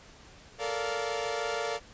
sawtooth chord, Bb major seventh, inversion third, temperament equal with one note detuned, 440 / 466.2 / 578.9 / 698.5 Hz, A4 / Bb4 / D5 / F5, 0 / 0 / -25 / 0 cents, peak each -32 dBFS, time 0.58-1.8 s, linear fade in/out 50 ms, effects pink hiss -53 dBFS RMS until 1.93 s + resampled to 16000 Hz

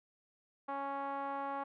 5% pulse tone with low-pass filter, 277.2 Hz, C#4, in tune, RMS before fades -39 dBFS, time 0.68-1.64 s, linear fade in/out 10 ms, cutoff 960 Hz, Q 3, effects none

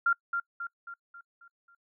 sine tone with echo, 1389 Hz, F6, 10 cents flat, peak -21 dBFS, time 0.06-0.13 s, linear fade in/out 5 ms, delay 270 ms, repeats 6, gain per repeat -6 dB, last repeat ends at 1.75 s, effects noise-tail reverb RT60 0.1 s tail -25 dB re dry

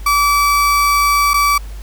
35% pulse tone with dropouts, 1153 Hz, D6, 32 cents flat, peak -9 dBFS, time 0.06-1.58 s, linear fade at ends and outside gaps 5 ms, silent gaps 1.335-1.34 s, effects added 50 Hz sine -26 dBFS peak until 1.82 s + pink hiss -42 dBFS RMS until 1.82 s

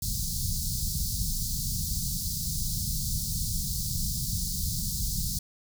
pink band-stop noise, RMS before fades -30 dBFS, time 0.02-5.39 s, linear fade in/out 5 ms, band 190 to 4300 Hz, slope 48 dB/octave, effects none

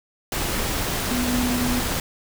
sine tone in noise, 246.9 Hz, B3, in tune, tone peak -22 dBFS, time 1.11-1.8 s, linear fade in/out 2 ms, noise pink, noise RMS -25 dBFS, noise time 0.32-2 s, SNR 0 dB, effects none

